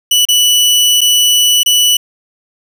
sawtooth tone with dropouts, 2960 Hz, F#7, in tune, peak -4 dBFS, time 0.11-1.97 s, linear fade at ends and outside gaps 5 ms, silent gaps 0.253-0.286 / 1.008-1.014 / 1.633-1.66 s, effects none

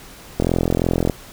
click train, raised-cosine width 2 ms, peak -4 dBFS, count 31, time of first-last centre 0.4-1.098 s, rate 43 Hz, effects pink hiss -41 dBFS RMS until 1.32 s

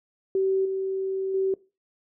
sine tone with level steps, 383.6 Hz, G4, 37 cents flat, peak -20 / -25 / -21 dBFS, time 0.35-1.54 s, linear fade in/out 2 ms, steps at 0.65 / 1.34 s, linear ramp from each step 5 ms, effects noise-tail reverb RT60 0.3 s tail -21 dB re dry

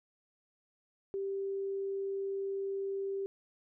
sine tone, 392 Hz, G4, in tune, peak -33 dBFS, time 1.14-3.26 s, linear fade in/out 0 ms, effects none

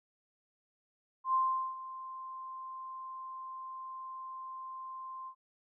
sine tone with ADSR envelope, 1046.5 Hz, C6, in tune, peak -25 dBFS, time 1.24-5.35 s, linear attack 100 ms, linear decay 410 ms, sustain -16 dB, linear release 76 ms, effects none

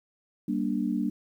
sine chord, G minor, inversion none, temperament equal with one note detuned, 196 / 235.8 / 293.7 Hz, G3 / Bb3 / D4, 0 / +20 / 0 cents, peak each -30 / -29 / -30 dBFS, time 0.48-1.1 s, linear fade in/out 5 ms, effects 10-bit

